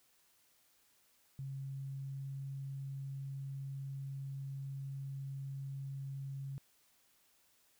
sine tone with pitch glide, 136 to 136.79 Hz, C#3 to C#3, -33 to -23 cents, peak -40 dBFS, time 1.39-6.58 s, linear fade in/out 0 ms, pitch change +10 cents, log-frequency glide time 1.73-2.41 s, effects white hiss -71 dBFS RMS until 7.79 s

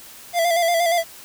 square tone with vibrato, 681 Hz, F5, 44 cents flat, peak -17 dBFS, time 0.33-1.04 s, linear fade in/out 50 ms, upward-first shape square, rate 8.5 Hz, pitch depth 43 cents each way, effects white hiss -42 dBFS RMS until 1.24 s

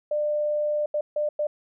sine tone bursts at uneven times, 597 Hz, D5, 28 cents sharp, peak -22 dBFS, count 4, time 0.11-0.86 / 0.94-1.01 / 1.16-1.29 / 1.39-1.47 s, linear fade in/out 5 ms, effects none

